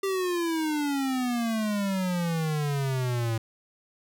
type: exponential sweep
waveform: square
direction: down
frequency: 394.4 to 111.4 Hz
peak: -26 dBFS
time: 0.03-3.38 s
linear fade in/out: 5 ms
effects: none